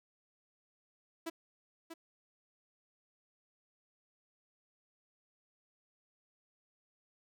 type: tone with echo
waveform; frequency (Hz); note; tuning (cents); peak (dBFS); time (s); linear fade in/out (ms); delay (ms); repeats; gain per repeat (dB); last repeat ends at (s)
sawtooth; 329.6; E4; 0; -33; 1.26-1.3; 10; 640; 1; -8; 1.94
effects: none